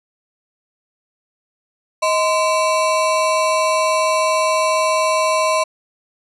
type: ring-modulated tone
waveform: square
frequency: 830.6 Hz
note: G#5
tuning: in tune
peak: -12 dBFS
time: 2.02-5.64 s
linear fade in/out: 10 ms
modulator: 201 Hz
effects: resampled to 24000 Hz